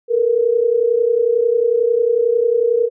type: tone pair together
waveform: sine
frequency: 447.5 / 478.6 Hz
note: A4 / A#4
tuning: +29 / +46 cents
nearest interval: minor second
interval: 117 cents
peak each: -17 / -14 dBFS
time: 0.08-2.9 s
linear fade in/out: 50 ms
effects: none